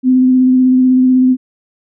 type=tone with vibrato; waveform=sine; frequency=256 Hz; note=C4; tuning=38 cents flat; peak=-6 dBFS; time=0.03-1.37 s; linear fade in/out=50 ms; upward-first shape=square; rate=16 Hz; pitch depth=12 cents each way; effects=none